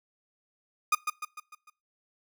30% pulse tone with echo, 1228 Hz, D#6, 23 cents flat, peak -18 dBFS, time 0.92-0.95 s, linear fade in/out 5 ms, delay 150 ms, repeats 5, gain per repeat -6 dB, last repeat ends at 1.7 s, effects noise-tail reverb RT60 0.3 s tail -21 dB re dry

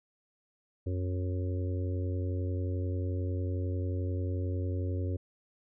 harmonic tone, 91.2 Hz, F#2, 24 cents flat, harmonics 1 / 3 / 4 / 5 / 6, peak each -30 / -40 / -42 / -44 / -46 dBFS, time 0.86-5.17 s, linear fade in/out 10 ms, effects none

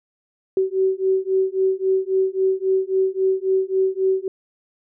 sine beating tone pair, 378.6 / 382.3 Hz, F#4 / G4, +40 / -43 cents, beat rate 3.7 Hz, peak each -20 dBFS, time 0.57-4.28 s, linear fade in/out 2 ms, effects none

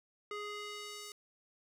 square tone with band-pass filter sweep, 415.3 Hz, G#4, in tune, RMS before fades -44 dBFS, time 0.31-1.12 s, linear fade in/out 2 ms, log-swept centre 1500 to 7000 Hz, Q 0.76, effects none

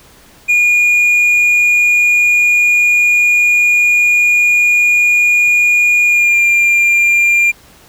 triangle tone with pitch glide, 2435 to 2393 Hz, D#7 to D7, -38 to +32 cents, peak -6 dBFS, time 0.48-7.52 s, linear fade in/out 20 ms, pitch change -30 cents, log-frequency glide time 6.05-6.43 s, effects pink hiss -43 dBFS RMS until 7.88 s

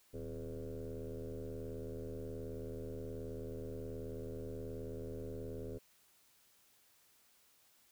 sine tone with frequency modulation, 260.7 Hz, C4, 6 cents flat, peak -40 dBFS, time 0.13-5.79 s, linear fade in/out 20 ms, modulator 78.7 Hz, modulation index 3.3, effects tanh soft clip ceiling -37 dBFS + white hiss -69 dBFS RMS until 7.91 s

